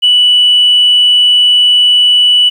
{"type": "tone", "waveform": "sine", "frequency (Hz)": 2960, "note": "F#7", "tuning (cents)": 0, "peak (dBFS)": -3, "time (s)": [0.02, 2.5], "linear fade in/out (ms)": 20, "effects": ["tanh soft clip ceiling 0 dBFS", "7-bit"]}